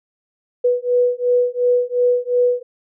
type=beating tone pair; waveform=sine; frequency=490 / 492.8 Hz; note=B4 / B4; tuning=-14 / -4 cents; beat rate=2.8 Hz; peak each=-17 dBFS; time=0.64-2.63 s; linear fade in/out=10 ms; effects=none